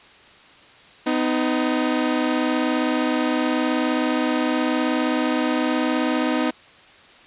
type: tone pair together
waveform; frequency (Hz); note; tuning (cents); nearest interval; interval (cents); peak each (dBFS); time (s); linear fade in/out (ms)
sawtooth; 252 / 311.1; B3 / D#4; +35 / 0; major third; 365; -18; 1.06-6.51; 10
effects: white hiss -48 dBFS RMS until 7.26 s + resampled to 8000 Hz